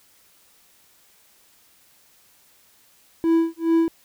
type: tone with tremolo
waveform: triangle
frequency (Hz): 329.6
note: E4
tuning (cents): 0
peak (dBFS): -12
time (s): 3.24-3.88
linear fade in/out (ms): 0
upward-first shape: sine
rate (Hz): 2.4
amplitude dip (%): 100
effects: white hiss -57 dBFS RMS until 4.04 s